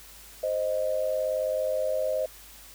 sine tone pair together, 523.3 / 622.3 Hz, C5 / D#5, 0 / 0 cents, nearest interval minor third, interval 300 cents, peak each -28 / -27 dBFS, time 0.43-2.26 s, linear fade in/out 5 ms, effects added 50 Hz sine -54 dBFS peak until 2.74 s + white hiss -49 dBFS RMS until 2.74 s

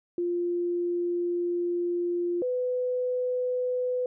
sine tone pair in turn, 349.2 / 500.3 Hz, F4 / B4, 0 / +22 cents, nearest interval tritone, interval 622 cents, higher second, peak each -25 dBFS, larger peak neither, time 0.18-2.42 / 2.42-4.06 s, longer first, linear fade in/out 2 ms, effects none

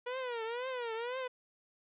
sawtooth tone with vibrato, 482.8 Hz, B4, 39 cents flat, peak -32 dBFS, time 0.06-1.28 s, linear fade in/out 10 ms, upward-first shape triangle, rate 2 Hz, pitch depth 160 cents each way, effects resampled to 8000 Hz + 12-bit

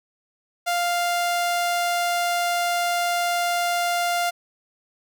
sawtooth tone, 698.5 Hz, F5, in tune, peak -17 dBFS, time 0.66-4.31 s, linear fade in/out 20 ms, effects none

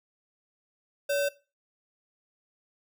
sine tone with sample-and-hold, 568 Hz, C#5, 42 cents sharp, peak -24 dBFS, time 1.09-1.29 s, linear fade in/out 10 ms, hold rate 2100 Hz, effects noise-tail reverb RT60 0.3 s tail -18 dB re dry

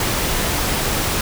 pink noise, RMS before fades -20 dBFS, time 0-1.21 s, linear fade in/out 2 ms, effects none

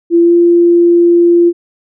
sine tone with pitch glide, 340 to 344.5 Hz, F4 to F4, -46 to -24 cents, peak -4 dBFS, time 0.1-1.53 s, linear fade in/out 50 ms, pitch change +22 cents, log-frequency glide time 0.21-0.34 s, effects none

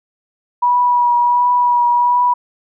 sine tone with vibrato, 971 Hz, B5, 30 cents flat, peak -10 dBFS, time 0.62-2.34 s, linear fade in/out 10 ms, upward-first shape triangle, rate 1.4 Hz, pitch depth 20 cents each way, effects none

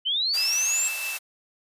sine linear sweep, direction up, 2960 to 7700 Hz, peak -22 dBFS, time 0.05-0.89 s, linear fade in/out 20 ms
white high-pass noise, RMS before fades -33 dBFS, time 0.33-1.19 s, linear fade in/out 20 ms, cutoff 590 Hz, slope 24 dB/octave
sine tone with tremolo, 2647 Hz, E7, 7 cents sharp, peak -28 dBFS, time 0.37-1.17 s, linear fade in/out 5 ms, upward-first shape sine, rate 6.1 Hz, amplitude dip 30%
effects resampled to 32000 Hz

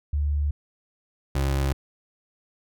sine / 30% pulse tone pair in turn, 73 / 68.31 Hz, D2 / C#2, -10 / -25 cents, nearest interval minor second, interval 115 cents, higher first, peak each -21 / -19 dBFS, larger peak second, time 0.13-0.51 / 1.35-1.73 s, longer neither, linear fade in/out 5 ms, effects none

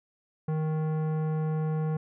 sine tone with tanh clipping, 156.2 Hz, D#3, 7 cents sharp, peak -28 dBFS, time 0.48-1.97 s, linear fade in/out 5 ms, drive 15 dB, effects none

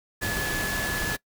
sine tone in noise, 1713 Hz, A6, 47 cents flat, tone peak -28 dBFS, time 0.21-1.17 s, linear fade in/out 20 ms, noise pink, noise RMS -30 dBFS, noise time 0.21-1.17 s, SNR -1 dB, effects noise-tail reverb RT60 0.1 s tail -22 dB re dry

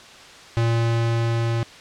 square tone with level ramp, 115.8 Hz, A#2, 11 cents flat, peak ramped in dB -18 to -21 dBFS, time 0.57-1.63 s, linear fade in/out 0 ms, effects white hiss -43 dBFS RMS until 1.8 s + low-pass 5000 Hz 12 dB/octave

